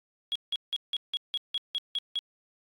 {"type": "tone bursts", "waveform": "sine", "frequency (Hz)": 3322, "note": "G#7", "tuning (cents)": 0, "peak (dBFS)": -26, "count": 10, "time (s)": [0.32, 2.19], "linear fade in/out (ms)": 0, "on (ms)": 34, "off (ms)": 170, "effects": ["tanh soft clip ceiling -22 dBFS", "AAC 48 kbps"]}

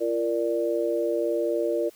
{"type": "chord", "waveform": "sine", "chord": "Bb major", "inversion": "second", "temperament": "equal with one note detuned", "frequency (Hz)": [342.6, 466.2, 587.3], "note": ["F4", "Bb4", "D5"], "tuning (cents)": [-33, 0, 0], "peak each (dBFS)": [-27, -27, -27], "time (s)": [0, 1.9], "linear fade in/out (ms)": 20, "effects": ["white hiss -55 dBFS RMS until 1.95 s"]}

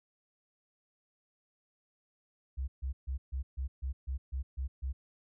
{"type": "tone bursts", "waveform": "sine", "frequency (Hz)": 66.1, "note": "C2", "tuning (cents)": 18, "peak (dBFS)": -32, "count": 10, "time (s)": [2.57, 4.93], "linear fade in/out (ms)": 20, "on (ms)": 110, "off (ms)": 140, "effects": []}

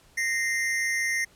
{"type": "tone pair together", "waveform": "square", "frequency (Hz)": [1855, 2081], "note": ["A#6", "C7"], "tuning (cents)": [-9, -10], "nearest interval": "major second", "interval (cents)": 199, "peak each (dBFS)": [-28, -28], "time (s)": [0.17, 1.25], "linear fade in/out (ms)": 10, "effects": ["pink hiss -58 dBFS RMS until 1.35 s", "low-pass 12000 Hz 12 dB/octave"]}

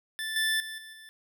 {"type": "tone with level steps", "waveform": "25% pulse", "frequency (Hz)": 1760, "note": "A6", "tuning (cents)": 0, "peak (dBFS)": [-28, -21, -33, -40, -43], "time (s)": [0.19, 1.09], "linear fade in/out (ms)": 0, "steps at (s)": [0.36, 0.6, 0.78, 0.93], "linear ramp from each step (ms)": 2, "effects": []}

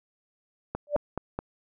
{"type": "click train", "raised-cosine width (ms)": 1, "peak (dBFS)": -16, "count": 4, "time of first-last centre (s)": [0.75, 1.39], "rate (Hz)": 4.69}
{"type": "tone with exponential growth", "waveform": "sine", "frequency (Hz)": 587.3, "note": "D5", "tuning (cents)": 0, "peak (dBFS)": -16, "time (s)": [0.87, 0.96], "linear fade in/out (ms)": 1, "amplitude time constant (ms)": 18}
{"effects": []}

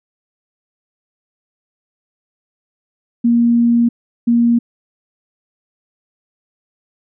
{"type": "tone pair in turn", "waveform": "sine", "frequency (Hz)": [235.7, 235.7], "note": ["A#3", "A#3"], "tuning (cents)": [19, 19], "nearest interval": "unison", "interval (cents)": 0, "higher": "neither", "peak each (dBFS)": -9, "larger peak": "neither", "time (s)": [[3.24, 3.89], [4.27, 4.59]], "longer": "first", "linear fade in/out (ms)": 10, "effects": []}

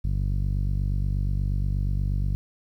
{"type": "tone with low-pass filter", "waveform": "sawtooth", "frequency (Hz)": 48.38, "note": "G1", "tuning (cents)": -22, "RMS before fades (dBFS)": -25, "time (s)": [0.04, 2.35], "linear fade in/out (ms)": 0, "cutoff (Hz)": 140, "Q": 1.4, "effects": ["10-bit"]}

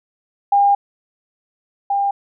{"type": "tone pair in turn", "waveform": "sine", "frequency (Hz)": [805, 799.9], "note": ["G5", "G5"], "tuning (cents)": [46, 35], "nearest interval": "unison", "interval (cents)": 11, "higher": "first", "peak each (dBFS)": [-10, -15], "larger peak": "first", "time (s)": [[0.52, 0.75], [1.9, 2.11]], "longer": "first", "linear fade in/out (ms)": 5, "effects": []}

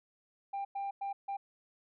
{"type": "tone bursts at uneven times", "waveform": "sine", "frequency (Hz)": 794, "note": "G5", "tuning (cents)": 22, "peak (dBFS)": -32, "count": 4, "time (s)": [[0.53, 0.65], [0.75, 0.91], [1.01, 1.13], [1.28, 1.37]], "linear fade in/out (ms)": 10, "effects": ["tanh soft clip ceiling -33 dBFS"]}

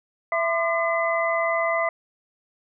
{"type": "tone cluster", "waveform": "sine", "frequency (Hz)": [665, 1034, 1199, 2024], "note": ["E5", "C6", "D6", "B6"], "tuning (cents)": [15, -21, 36, 42], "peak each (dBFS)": [-23, -30, -28, -26], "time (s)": [0.32, 1.89], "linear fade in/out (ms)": 2, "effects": []}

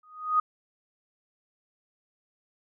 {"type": "tone with exponential growth", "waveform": "sine", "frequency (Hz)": 1244.5, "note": "D#6", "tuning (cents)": 0, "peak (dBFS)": -17, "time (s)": [0.03, 0.4], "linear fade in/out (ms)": 5, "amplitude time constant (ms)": 79, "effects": []}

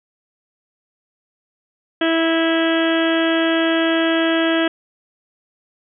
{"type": "harmonic tone", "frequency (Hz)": 327.6, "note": "E4", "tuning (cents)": -11, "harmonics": [1, 2, 3, 4, 5, 6, 7, 8, 9, 10], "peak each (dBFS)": [-17, -21, -32, -28, -24, -29, -36, -31, -30, -28], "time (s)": [2.01, 4.68], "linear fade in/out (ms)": 5, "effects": []}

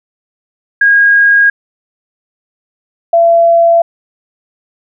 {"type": "tone pair in turn", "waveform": "sine", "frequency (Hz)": [1634, 675.4], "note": ["G#6", "E5"], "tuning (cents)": [-29, 42], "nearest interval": "octave + minor third", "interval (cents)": 1529, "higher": "first", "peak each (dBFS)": [-4, -4], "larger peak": "neither", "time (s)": [[0.81, 1.5], [3.13, 3.82]], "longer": "neither", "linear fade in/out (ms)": 5, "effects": []}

